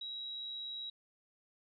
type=tone; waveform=sine; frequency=3859 Hz; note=B7; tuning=41 cents flat; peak=-40 dBFS; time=0.01-0.9 s; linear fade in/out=5 ms; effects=none